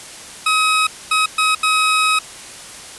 20% pulse tone bursts at uneven times, 1271 Hz, D#6, 36 cents sharp, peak -8 dBFS, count 4, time 0.46-0.87 / 1.11-1.26 / 1.38-1.55 / 1.63-2.19 s, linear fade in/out 5 ms, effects white hiss -35 dBFS RMS until 2.98 s + resampled to 24000 Hz

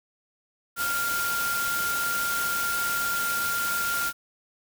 sine tone in noise, 1395 Hz, F6, 2 cents flat, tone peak -26 dBFS, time 0.76-4.13 s, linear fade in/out 50 ms, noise white, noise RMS -31 dBFS, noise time 0.76-4.13 s, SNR +2 dB, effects none

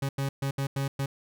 40% pulse tone bursts at uneven times, 137.5 Hz, C#3, 14 cents flat, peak -26 dBFS, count 6, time 0.02-0.09 / 0.18-0.29 / 0.42-0.51 / 0.58-0.67 / 0.76-0.88 / 0.99-1.06 s, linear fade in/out 5 ms, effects none

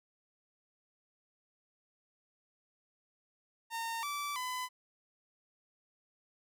sawtooth tone with pitch steps, 915 / 1160 / 1007 Hz, A#5 / D6 / B5, -32 / -22 / +33 cents, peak -32 dBFS, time 3.7-4.69 s, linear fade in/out 50 ms, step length 330 ms, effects none

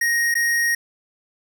square tone with dropouts, 1872 Hz, A#6, 7 cents sharp, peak -18 dBFS, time 0.01-0.75 s, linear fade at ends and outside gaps 5 ms, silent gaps 0.342-0.352 s, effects none

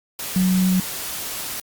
sine tone in noise, 185 Hz, F#3, in tune, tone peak -15 dBFS, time 0.36-0.8 s, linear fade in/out 2 ms, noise white, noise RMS -29 dBFS, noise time 0.19-1.6 s, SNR +11 dB, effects Opus 48 kbps

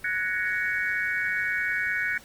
sine tone cluster, 1478 / 1676 / 1866 / 2231 Hz, F#6 / G#6 / A#6 / C#7, -2 / +15 / +1 / +11 cents, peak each -30 dBFS, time 0.04-2.18 s, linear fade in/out 5 ms, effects pink hiss -50 dBFS RMS until 2.24 s + Opus 32 kbps

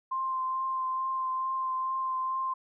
sine tone with vibrato, 1046.5 Hz, C6, in tune, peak -28 dBFS, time 0.11-2.54 s, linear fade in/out 10 ms, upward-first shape triangle, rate 2.3 Hz, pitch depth 15 cents each way, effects none

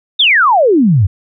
sine exponential sweep, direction down, 3772 to 86 Hz, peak -6 dBFS, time 0.19-1.07 s, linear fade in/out 10 ms, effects none

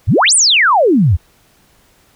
sine exponential two-way sweep, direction up then down, 74.3 to 9956 to 74.3 Hz, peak -7 dBFS, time 0.07-1.17 s, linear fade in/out 20 ms, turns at 0.34 s, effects pink hiss -52 dBFS RMS until 2.15 s

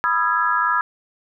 sine chord, E major seventh, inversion second, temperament equal with one note detuned, 987.8 / 1244.5 / 1347.8 / 1661.2 Hz, B5 / D#6 / E6 / G#6, 0 / 0 / +38 / 0 cents, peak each -22 dBFS, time 0.04-0.81 s, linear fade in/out 0 ms, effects none

